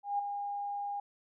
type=tone with ADSR envelope; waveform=sine; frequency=811 Hz; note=G#5; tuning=41 cents flat; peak=-27 dBFS; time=0.03-1 s; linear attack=160 ms; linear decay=7 ms; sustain=-7 dB; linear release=4 ms; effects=none